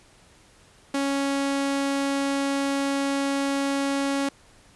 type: tone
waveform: sawtooth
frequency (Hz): 277.2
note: C#4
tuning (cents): 0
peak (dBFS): -19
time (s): 0.94-4.29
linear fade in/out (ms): 5
effects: pink hiss -55 dBFS RMS until 4.75 s + resampled to 24000 Hz